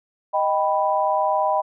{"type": "chord", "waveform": "sine", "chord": "Eb augmented", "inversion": "none", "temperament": "equal", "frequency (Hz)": [622.3, 784, 987.8], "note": ["Eb5", "G5", "B5"], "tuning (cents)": [0, 0, 0], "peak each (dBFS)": -22, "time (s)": [0.33, 1.62], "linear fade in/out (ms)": 20, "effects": []}